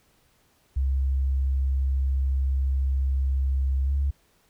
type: tone with pitch glide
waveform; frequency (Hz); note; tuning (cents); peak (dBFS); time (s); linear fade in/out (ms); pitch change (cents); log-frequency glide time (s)
sine; 67.1 to 69.75; C2 to C#2; +44 to +11; -20; 0.76-4.11; 10; +67; 3.84-3.93
effects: tanh soft clip ceiling -16 dBFS + pink hiss -64 dBFS RMS until 4.49 s